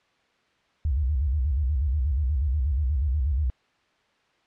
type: tone with vibrato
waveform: sine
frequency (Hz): 69.3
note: C#2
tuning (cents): 0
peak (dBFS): -21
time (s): 0.85-3.5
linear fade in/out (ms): 0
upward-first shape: square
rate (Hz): 8.3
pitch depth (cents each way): 170
effects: white hiss -65 dBFS RMS until 4.46 s + low-pass 3000 Hz 12 dB/octave